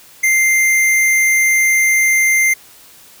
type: tone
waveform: square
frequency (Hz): 2093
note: C7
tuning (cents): 0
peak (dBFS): -11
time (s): 0.23-2.54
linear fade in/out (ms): 10
effects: white hiss -43 dBFS RMS until 3.2 s